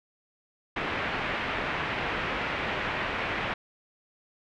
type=low-pass noise; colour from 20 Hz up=white; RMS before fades=-31 dBFS; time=0.76-3.54 s; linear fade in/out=5 ms; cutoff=2500 Hz; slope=24 dB/octave; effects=none